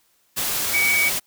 sine tone in noise, 2262 Hz, C#7, 34 cents sharp, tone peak -17 dBFS, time 0.73-1.1 s, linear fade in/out 20 ms, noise white, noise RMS -24 dBFS, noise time 0.36-1.2 s, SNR +4 dB, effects white hiss -63 dBFS RMS until 1.26 s

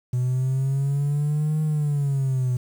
triangle linear two-way sweep, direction up then down, 123.47 to 155.56 to 123.47 Hz, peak -17 dBFS, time 0.13-2.57 s, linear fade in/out 5 ms, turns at 1.62 s, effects tanh soft clip ceiling -15 dBFS + 8-bit

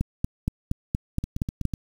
two click trains, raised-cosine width 5 ms, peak -16 / -11 dBFS, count 5 / 8, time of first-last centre 1.24-1.738 / 0.01-1.653 s, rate 8.04 / 4.26 Hz, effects 7-bit

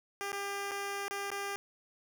10% pulse tone with dropouts, 400 Hz, G4, 35 cents sharp, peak -27 dBFS, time 0.21-1.56 s, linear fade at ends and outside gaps 0 ms, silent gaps 0.319-0.328 / 0.711-0.716 / 1.081-1.11 / 1.303-1.316 s, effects none

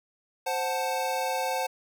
square chord, F# diminished, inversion second, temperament equal, 523.3 / 740 / 880 Hz, C5 / F#5 / A5, 0 / 0 / 0 cents, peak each -32 dBFS, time 0.46-1.67 s, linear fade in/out 10 ms, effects none

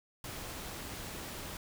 pink noise, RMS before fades -43 dBFS, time 0.24-1.57 s, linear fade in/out 2 ms, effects none

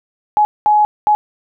sine tone bursts at uneven times, 842 Hz, G#5, 24 cents sharp, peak -8 dBFS, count 3, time 0.37-0.45 / 0.66-0.85 / 1.07-1.15 s, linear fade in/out 0 ms, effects none

